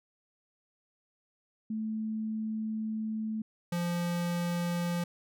sine / square tone pair in turn, 218.5 / 173.42 Hz, A3 / F3, -12 / -12 cents, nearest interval major third, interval 400 cents, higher first, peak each -31 / -30 dBFS, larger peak second, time 1.7-3.42 / 3.72-5.04 s, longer first, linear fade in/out 5 ms, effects none

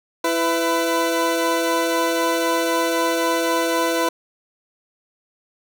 20% pulse tone pair together, 332.7 / 501 Hz, E4 / B4, +16 / +25 cents, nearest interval perfect fifth, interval 709 cents, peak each -16 dBFS, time 0.24-4.09 s, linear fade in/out 5 ms, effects none

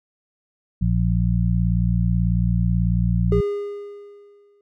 harmonic tone, 58.27 Hz, A#1, in tune, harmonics 1 / 2 / 3, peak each -21 / -21 / -21 dBFS, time 0.81-3.41 s, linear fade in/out 10 ms
triangle tone with exponential decay, 408 Hz, G#4, 31 cents flat, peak -14 dBFS, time 3.32-4.61 s, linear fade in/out 2 ms, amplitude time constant 280 ms
effects none

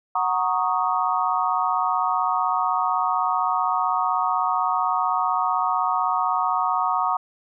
sine chord, D# minor seventh, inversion first, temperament equal, 740 / 932.3 / 1108.7 / 1244.5 Hz, F#5 / A#5 / C#6 / D#6, 0 / 0 / 0 / 0 cents, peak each -25 dBFS, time 0.15-7.17 s, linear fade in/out 5 ms, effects none

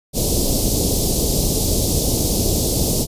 pink band-stop noise, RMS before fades -18 dBFS, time 0.13-3.07 s, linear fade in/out 50 ms, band 590 to 4400 Hz, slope 24 dB/octave, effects resampled to 32000 Hz

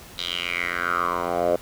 10% pulse tone with band-pass filter sweep, 87.31 Hz, F2, in tune, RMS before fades -25 dBFS, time 0.18-1.56 s, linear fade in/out 5 ms, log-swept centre 3800 to 570 Hz, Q 5.3, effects pink hiss -44 dBFS RMS until 1.61 s

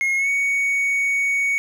triangle tone with pitch glide, 2156 to 2233 Hz, C#7 to C#7, -49 to +12 cents, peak -16 dBFS, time 0.01-1.58 s, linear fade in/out 0 ms, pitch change +61 cents, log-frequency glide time 0.17-0.29 s, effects none

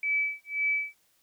sine tone with tremolo, 2300 Hz, D7, 37 cents flat, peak -23 dBFS, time 0.03-0.96 s, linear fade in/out 2 ms, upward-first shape sine, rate 1.9 Hz, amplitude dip 100%, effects white hiss -68 dBFS RMS until 1.22 s

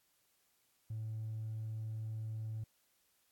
sine tone with hard clipping, 110 Hz, A2, in tune, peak -39 dBFS, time 0.9-2.64 s, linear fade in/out 5 ms, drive 1 dB, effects white hiss -75 dBFS RMS until 3.31 s + AAC 64 kbps

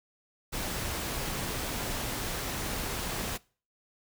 pink noise, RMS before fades -34 dBFS, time 0.52-3.38 s, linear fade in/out 20 ms, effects noise-tail reverb RT60 0.4 s tail -23 dB re dry

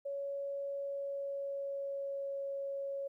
sine tone with pitch glide, 559 to 553.5 Hz, C#5 to C#5, +14 to -3 cents, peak -36 dBFS, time 0.05-3.08 s, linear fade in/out 10 ms, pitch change -17 cents, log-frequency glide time 0.79-2.45 s, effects 13-bit

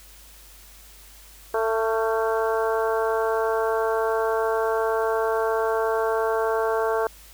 harmonic tone with a mistuned harmonic, 222.9 Hz, A3, 23 cents sharp, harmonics 2 / 3 / 4 / 5 / 6 / 7, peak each -23 / -27 / -29 / -31 / -33 / -34 dBFS, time 1.54-7.07 s, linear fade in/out 2 ms, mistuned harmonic 6, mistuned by +38 cents, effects added 50 Hz sine -49 dBFS peak until 7.33 s + white hiss -49 dBFS RMS until 7.33 s

